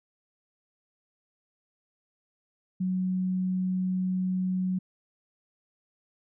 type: tone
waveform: sine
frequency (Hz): 185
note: F#3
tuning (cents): 0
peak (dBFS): -25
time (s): 2.8-4.79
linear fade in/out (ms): 10
effects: none